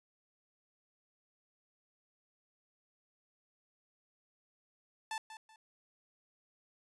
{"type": "tone with echo", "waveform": "sawtooth", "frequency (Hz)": 880, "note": "A5", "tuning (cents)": 0, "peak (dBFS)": -33, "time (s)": [5.11, 5.18], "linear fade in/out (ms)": 2, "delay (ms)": 190, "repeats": 2, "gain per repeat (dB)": -11, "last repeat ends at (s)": 5.56, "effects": ["resampled to 24000 Hz"]}